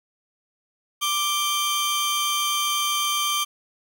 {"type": "tone pair together", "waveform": "sawtooth", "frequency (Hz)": [1174.7, 3146], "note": ["D6", "G7"], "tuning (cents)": [0, 6], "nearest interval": "octave + perfect fourth", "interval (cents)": 1706, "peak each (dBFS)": -21, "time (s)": [1.01, 3.45], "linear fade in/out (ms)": 20, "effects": ["9-bit"]}